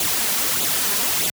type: noise with flanger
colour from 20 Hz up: white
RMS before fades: -21 dBFS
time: 0-1.3 s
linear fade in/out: 2 ms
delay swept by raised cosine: 0.27 to 4.97 ms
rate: 1.6 Hz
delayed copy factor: +0.6
effects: high-pass 80 Hz 12 dB/octave